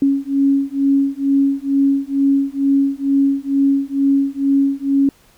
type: beating tone pair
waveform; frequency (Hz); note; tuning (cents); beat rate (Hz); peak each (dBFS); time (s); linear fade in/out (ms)
sine; 275.2 / 277.4; C#4 / C#4; -12 / +1; 2.2; -16; 0.02-5.09; 2
effects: pink hiss -52 dBFS RMS until 5.37 s